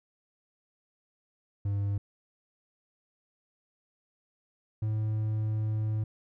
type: tone pair in turn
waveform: triangle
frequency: 100.6 / 108.22 Hz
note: G2 / A2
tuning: +45 / -28 cents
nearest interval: minor second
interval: 127 cents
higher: second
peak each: -25 dBFS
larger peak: neither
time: 1.65-1.98 / 4.82-6.04 s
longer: second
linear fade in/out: 5 ms
effects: none